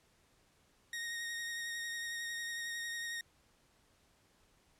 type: tone with vibrato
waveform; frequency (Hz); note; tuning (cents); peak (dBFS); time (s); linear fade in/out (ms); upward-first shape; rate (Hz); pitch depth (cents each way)
sawtooth; 1865; A#6; 0; -35; 0.93-3.21; 2; sine; 11; 17
effects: pink hiss -70 dBFS RMS until 4.79 s + low-pass 11000 Hz 12 dB/octave